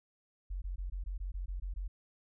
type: tone bursts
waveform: sine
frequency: 45.71 Hz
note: F#1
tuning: 20 cents flat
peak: -35 dBFS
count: 10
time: 0.5-1.88 s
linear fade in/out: 10 ms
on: 120 ms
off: 20 ms
effects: none